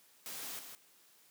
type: noise with echo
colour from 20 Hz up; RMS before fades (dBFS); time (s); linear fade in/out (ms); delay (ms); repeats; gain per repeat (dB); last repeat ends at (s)
white; -44; 0.26-0.59; 0; 160; 1; -6; 0.75
effects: white hiss -65 dBFS RMS until 1.3 s + high-pass 150 Hz 12 dB/octave